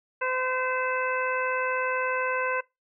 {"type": "harmonic tone with a mistuned harmonic", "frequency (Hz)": 512, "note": "C5", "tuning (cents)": -38, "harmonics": [1, 2, 3, 4, 5], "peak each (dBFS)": [-30, -30, -30, -35, -34], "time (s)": [0.21, 2.61], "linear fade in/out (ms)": 10, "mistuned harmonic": 5, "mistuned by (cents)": 37, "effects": ["noise-tail reverb RT60 0.2 s tail -21 dB re dry"]}